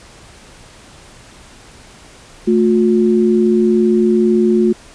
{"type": "tone pair together", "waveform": "sine", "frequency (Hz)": [220.7, 358.7], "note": ["A3", "F4"], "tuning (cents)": [5, 46], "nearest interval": "minor sixth", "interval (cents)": 841, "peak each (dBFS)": -12, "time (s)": [2.47, 4.73], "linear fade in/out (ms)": 10, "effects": ["pink hiss -41 dBFS RMS until 4.94 s", "resampled to 22050 Hz"]}